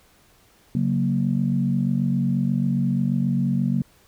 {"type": "chord", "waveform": "sine", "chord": "F# major", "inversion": "second", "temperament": "equal", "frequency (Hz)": [138.59, 185, 233.1], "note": ["C#3", "F#3", "A#3"], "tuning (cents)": [0, 0, 0], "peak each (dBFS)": -23, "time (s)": [0.75, 3.82], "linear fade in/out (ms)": 2, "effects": ["tanh soft clip ceiling -9 dBFS", "pink hiss -57 dBFS RMS until 4.07 s"]}